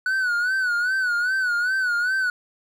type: tone with vibrato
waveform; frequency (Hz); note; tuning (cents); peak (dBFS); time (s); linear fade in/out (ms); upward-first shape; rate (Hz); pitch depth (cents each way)
triangle; 1480; F#6; 0; -18; 0.06-2.3; 2; sine; 2.5; 87
effects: none